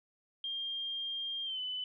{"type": "tone with pitch glide", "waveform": "sine", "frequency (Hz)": [3205, 3008], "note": ["G7", "F#7"], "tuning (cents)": [38, 28], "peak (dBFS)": -35, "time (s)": [0.44, 1.84], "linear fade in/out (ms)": 2, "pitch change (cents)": -110, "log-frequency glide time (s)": [1.44, 1.6], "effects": []}